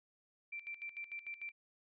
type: tone with tremolo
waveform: sine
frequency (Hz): 2349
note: D7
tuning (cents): 0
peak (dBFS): -40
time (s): 0.52-1.52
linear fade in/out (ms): 10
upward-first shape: square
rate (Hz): 6.7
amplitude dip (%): 80
effects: tanh soft clip ceiling -36 dBFS + resampled to 11025 Hz